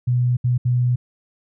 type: tone bursts at uneven times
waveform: sine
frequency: 123.47 Hz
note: B2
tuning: in tune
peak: -15 dBFS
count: 3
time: 0.07-0.37 / 0.44-0.58 / 0.65-0.96 s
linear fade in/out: 10 ms
effects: none